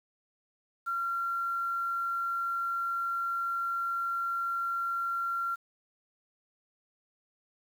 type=tone with quantisation; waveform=sine; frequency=1373 Hz; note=F6; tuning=30 cents flat; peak=-29 dBFS; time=0.86-5.56 s; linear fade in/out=20 ms; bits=9; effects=none